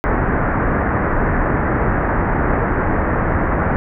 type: low-pass noise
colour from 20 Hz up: pink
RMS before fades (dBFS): -17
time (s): 0.04-3.76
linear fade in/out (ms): 0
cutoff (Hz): 1900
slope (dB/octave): 48
effects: none